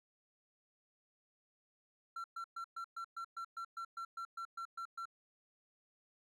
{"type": "tone bursts", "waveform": "triangle", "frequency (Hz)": 1356, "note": "E6", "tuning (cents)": 49, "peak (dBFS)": -39, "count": 15, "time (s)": [2.16, 5.055], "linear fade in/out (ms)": 5, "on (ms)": 81, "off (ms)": 120, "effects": []}